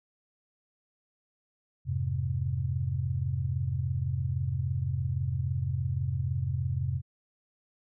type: chord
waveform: sine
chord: F minor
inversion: none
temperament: just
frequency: 87.31 / 104.77 / 130.96 Hz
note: F2 / Ab2 / C3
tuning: 0 / +16 / +2 cents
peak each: -32 / -34 / -30 dBFS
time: 1.85-7.02 s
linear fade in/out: 50 ms
effects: none